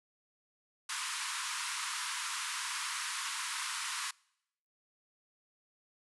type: band-pass noise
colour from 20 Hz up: pink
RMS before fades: -38 dBFS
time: 0.89-4.11 s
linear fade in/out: 5 ms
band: 940 to 11000 Hz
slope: 96 dB/octave
effects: noise-tail reverb RT60 0.8 s tail -26 dB re dry